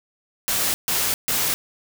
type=noise bursts; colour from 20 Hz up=white; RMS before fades=-22 dBFS; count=3; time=0.48-1.54 s; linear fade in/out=0 ms; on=260 ms; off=140 ms; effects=none